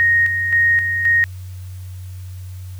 sine tone with tremolo, 1864.7 Hz, A#6, in tune, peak -11 dBFS, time 0-1.24 s, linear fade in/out 0 ms, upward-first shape square, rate 1.9 Hz, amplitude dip 50%, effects added 92 Hz sine -29 dBFS peak until 2.79 s + white hiss -49 dBFS RMS until 2.79 s

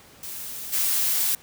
blue noise with level steps, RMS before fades -35 / -23 dBFS, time 0.23-1.35 s, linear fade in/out 2 ms, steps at 0.72 s, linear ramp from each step 20 ms, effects pink hiss -50 dBFS RMS until 1.42 s + high-pass 80 Hz 12 dB/octave

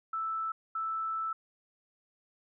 sine tone bursts at uneven times, 1318.5 Hz, E6, in tune, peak -31 dBFS, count 2, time 0.13-0.52 / 0.75-1.33 s, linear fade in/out 5 ms, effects none

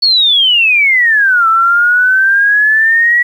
sine exponential two-way sweep, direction down then up, 4456 to 1318.5 to 1942 Hz, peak -6 dBFS, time 0.02-3.23 s, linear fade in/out 10 ms, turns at 1.48 s, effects 7-bit

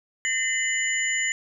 sine tone cluster, 1816 / 2051 / 2960 / 7010 Hz, A#6 / C7 / F#7 / A8, -46 / -35 / 0 / -7 cents, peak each -29 / -25 / -33 / -29 dBFS, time 0.25-1.32 s, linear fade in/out 0 ms, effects none

